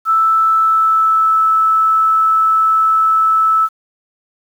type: tone with pitch glide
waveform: sine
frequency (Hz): 1318.5 to 1309.4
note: E6 to E6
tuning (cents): 0 to -12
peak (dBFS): -9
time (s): 0.05-3.69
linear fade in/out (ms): 50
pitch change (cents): -12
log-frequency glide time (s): 0.33-1.41
effects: 7-bit